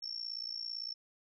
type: tone with amplitude modulation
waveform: sine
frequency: 5430 Hz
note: F8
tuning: 50 cents flat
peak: -34 dBFS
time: 0.02-0.94 s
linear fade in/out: 10 ms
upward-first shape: sine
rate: 57.8 Hz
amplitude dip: 95%
effects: none